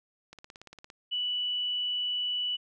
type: click train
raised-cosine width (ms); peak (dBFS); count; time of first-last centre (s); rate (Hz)
0.2; -29; 11; 0.33-0.901; 17.5
type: tone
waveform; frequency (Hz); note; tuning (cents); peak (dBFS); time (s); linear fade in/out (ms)
sine; 2960; F#7; 0; -28; 1.11-2.57; 20
effects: none